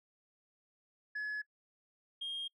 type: tone pair in turn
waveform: sine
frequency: 1700 / 3230 Hz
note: G#6 / G#7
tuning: +40 / -49 cents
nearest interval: major seventh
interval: 1111 cents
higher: second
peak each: -33 / -35 dBFS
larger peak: first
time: 1.15-1.42 / 2.21-2.48 s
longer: neither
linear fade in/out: 10 ms
effects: noise-tail reverb RT60 0.1 s tail -25 dB re dry + tanh soft clip ceiling -35 dBFS